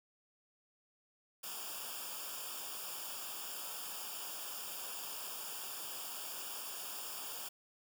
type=noise with comb filter; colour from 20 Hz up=white; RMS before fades=-44 dBFS; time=1.43-7.49 s; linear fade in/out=10 ms; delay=0.49 ms; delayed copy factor=-0.85; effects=none